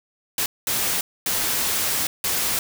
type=noise bursts at uneven times; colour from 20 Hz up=white; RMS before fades=-23 dBFS; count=4; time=0.38-0.46 / 0.67-1.01 / 1.26-2.07 / 2.24-2.59 s; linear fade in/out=2 ms; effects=none